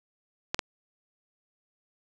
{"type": "clicks", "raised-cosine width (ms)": 0.2, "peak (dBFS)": -9, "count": 2, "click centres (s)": [0.545, 0.592], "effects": []}